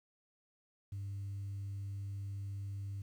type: tone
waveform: sine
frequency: 99.2 Hz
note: G2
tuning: 21 cents sharp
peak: -37 dBFS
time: 0.92-3.02 s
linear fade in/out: 5 ms
effects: tanh soft clip ceiling -37 dBFS + 11-bit